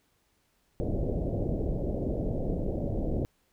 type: low-pass noise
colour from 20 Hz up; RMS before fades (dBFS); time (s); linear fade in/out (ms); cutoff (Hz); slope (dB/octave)
pink; -30; 0.8-3.25; 0; 630; 48
effects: pink hiss -71 dBFS RMS until 3.52 s